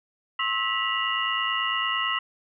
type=tone cluster; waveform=sine; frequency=1072 / 1302 / 1958 / 2790 / 2899 Hz; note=C6 / E6 / B6 / F7 / F#7; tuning=+42 / -22 / -15 / -2 / -36 cents; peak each=-30 dBFS; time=0.39-2.19 s; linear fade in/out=5 ms; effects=none